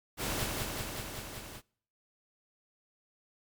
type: noise with echo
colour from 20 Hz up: pink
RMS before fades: -34 dBFS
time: 0.17-0.48 s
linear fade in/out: 50 ms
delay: 190 ms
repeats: 6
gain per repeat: -2 dB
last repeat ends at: 1.62 s
effects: noise-tail reverb RT60 0.6 s tail -26 dB re dry + MP3 96 kbps